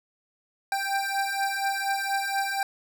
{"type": "beating tone pair", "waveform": "25% pulse", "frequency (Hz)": [785, 789.2], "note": ["G5", "G5"], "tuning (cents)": [2, 11], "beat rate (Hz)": 4.2, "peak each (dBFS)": -25, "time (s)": [0.72, 2.63], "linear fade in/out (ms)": 2, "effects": []}